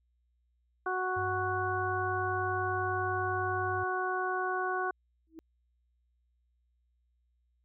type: harmonic tone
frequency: 370 Hz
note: F#4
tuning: in tune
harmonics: 1 / 2 / 3 / 4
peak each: -35 / -35 / -35 / -35 dBFS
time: 0.86-4.91 s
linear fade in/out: 5 ms
type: tone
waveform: sine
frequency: 98 Hz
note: G2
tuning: in tune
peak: -38 dBFS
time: 1.16-3.84 s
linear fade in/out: 10 ms
type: tone with exponential growth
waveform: sine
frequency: 322.4 Hz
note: E4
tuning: 38 cents flat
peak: -40 dBFS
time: 5.27-5.39 s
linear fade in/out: 0 ms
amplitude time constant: 26 ms
effects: added 60 Hz sine -70 dBFS peak until 7.64 s